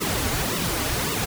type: noise with flanger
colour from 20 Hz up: pink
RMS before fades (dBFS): -25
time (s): 0-1.26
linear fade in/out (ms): 20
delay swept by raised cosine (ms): 1.2 to 5.8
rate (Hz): 1.8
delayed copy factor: -0.95
effects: none